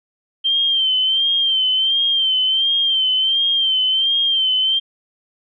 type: tone with vibrato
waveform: sine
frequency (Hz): 3136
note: G7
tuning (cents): 0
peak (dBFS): -14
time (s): 0.44-4.8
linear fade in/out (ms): 20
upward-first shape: sine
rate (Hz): 1.4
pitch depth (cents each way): 57
effects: none